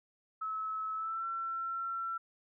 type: tone with pitch glide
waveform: sine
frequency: 1296 to 1350.3 Hz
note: E6 to E6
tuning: -30 to +41 cents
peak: -34 dBFS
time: 0.41-2.18 s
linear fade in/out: 10 ms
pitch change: +71 cents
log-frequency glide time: 0.94-1.25 s
effects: none